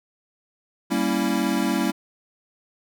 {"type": "chord", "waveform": "square", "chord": "G diminished seventh", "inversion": "none", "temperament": "equal", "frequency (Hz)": [196, 233.1, 277.2, 329.6], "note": ["G3", "Bb3", "Db4", "Fb4"], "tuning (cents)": [0, 0, 0, 0], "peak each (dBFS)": -27, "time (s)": [0.9, 1.92], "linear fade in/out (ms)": 20, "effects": []}